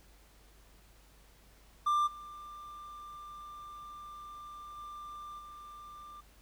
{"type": "tone with level steps", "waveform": "triangle", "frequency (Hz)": 1188, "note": "D6", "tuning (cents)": 20, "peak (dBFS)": [-24, -43, -41, -45], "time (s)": [1.86, 6.21], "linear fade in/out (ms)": 10, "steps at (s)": [2.06, 4.76, 5.38], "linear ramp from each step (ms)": 20, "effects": ["added 50 Hz sine -60 dBFS peak until 6.41 s", "pink hiss -63 dBFS RMS until 6.41 s"]}